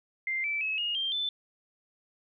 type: tone with pitch steps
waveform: sine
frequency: 2093 / 2322 / 2577 / 2859 / 3172 / 3520 Hz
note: C7 / D7 / E7 / F7 / G7 / A7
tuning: 0 / -20 / -40 / +40 / +20 / 0 cents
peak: -28 dBFS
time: 0.27-1.29 s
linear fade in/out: 2 ms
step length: 170 ms
effects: none